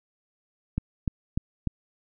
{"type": "click train", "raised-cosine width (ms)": 5, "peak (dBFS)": -13, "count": 4, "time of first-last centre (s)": [0.78, 1.673], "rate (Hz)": 3.36, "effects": []}